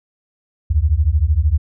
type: beating tone pair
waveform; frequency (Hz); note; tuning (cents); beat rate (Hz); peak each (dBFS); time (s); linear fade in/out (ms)
sine; 69.8 / 82.8; C#2 / E2; +13 / +8; 13; -15; 0.7-1.58; 10
effects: none